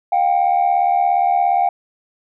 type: tone pair together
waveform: sine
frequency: 712 / 789.2 Hz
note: F5 / G5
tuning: +33 / +11 cents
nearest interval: major second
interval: 178 cents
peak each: -14 dBFS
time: 0.12-1.69 s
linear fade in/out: 5 ms
effects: tanh soft clip ceiling -9 dBFS